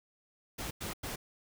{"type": "noise bursts", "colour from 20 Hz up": "pink", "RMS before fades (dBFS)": -39, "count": 3, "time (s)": [0.58, 1.16], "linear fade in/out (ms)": 10, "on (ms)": 130, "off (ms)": 95, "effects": []}